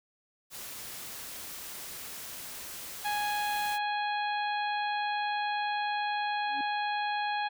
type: noise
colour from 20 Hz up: white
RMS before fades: -42 dBFS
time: 0.5-3.79 s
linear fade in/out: 50 ms
type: harmonic tone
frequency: 830.6 Hz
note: G#5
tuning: in tune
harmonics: 1 / 2 / 3 / 4 / 5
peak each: -30 / -36 / -40 / -42 / -44 dBFS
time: 3.04-7.49 s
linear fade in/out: 20 ms
type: tone with exponential growth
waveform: sine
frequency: 277.2 Hz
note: C#4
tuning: in tune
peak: -37 dBFS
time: 6.43-6.61 s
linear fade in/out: 1 ms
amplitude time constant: 39 ms
effects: none